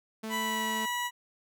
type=tone; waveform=sawtooth; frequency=220 Hz; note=A3; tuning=in tune; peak=-31 dBFS; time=0.23-0.86 s; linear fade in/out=10 ms
type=tone with pitch glide; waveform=20% pulse; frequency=987.8 to 973.6 Hz; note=B5 to B5; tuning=0 to -25 cents; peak=-25 dBFS; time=0.29-1.11 s; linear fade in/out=50 ms; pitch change=-25 cents; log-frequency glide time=0.39-0.64 s
effects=none